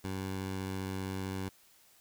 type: tone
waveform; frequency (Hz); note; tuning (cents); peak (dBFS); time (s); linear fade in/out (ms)
15% pulse; 95.3; G2; -48; -29; 0.04-1.49; 5
effects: white hiss -63 dBFS RMS until 2 s